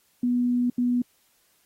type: tone bursts at uneven times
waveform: sine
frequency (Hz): 244.8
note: B3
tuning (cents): -15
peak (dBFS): -20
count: 2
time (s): 0.23-0.7 / 0.78-1.02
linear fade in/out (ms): 5
effects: white hiss -65 dBFS RMS until 1.65 s + AAC 48 kbps